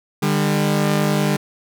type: tone pair together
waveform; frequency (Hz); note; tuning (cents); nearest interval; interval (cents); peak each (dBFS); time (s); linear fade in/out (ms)
sawtooth; 150.2 / 200.5; D3 / G3; +39 / +39; perfect fourth; 500; -15; 0.22-1.37; 10
effects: none